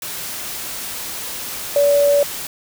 sine tone in noise, 573 Hz, D5, 43 cents flat, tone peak -11 dBFS, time 1.76-2.23 s, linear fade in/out 2 ms, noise white, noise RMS -28 dBFS, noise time 0.02-2.47 s, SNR +14 dB, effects none

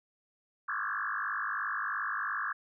sine tone with frequency modulation, 1396.9 Hz, F6, in tune, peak -31 dBFS, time 0.68-2.53 s, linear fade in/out 10 ms, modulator 51.5 Hz, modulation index 6.1, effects none

